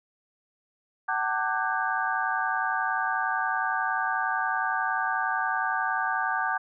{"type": "tone cluster", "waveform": "sine", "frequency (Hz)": [757, 894, 1181, 1507, 1618], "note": ["F#5", "A5", "D6", "F#6", "G#6"], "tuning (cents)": [39, 27, 9, 31, -46], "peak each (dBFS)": -31, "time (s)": [1.08, 6.58], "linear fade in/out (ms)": 10, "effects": []}